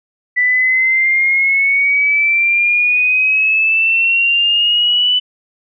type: exponential sweep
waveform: sine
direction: up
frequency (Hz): 1975.5 to 2995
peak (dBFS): -10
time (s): 0.36-5.2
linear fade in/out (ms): 20
effects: none